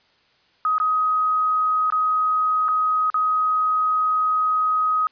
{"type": "tone with dropouts", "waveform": "sine", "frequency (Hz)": 1259, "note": "D#6", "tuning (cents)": 20, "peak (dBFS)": -17, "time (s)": [0.65, 5.07], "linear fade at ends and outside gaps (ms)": 1, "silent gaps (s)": [[0.782, 0.8], [1.902, 1.923], [2.683, 2.687], [3.101, 3.143]], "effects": ["white hiss -60 dBFS RMS until 5.11 s", "resampled to 11025 Hz"]}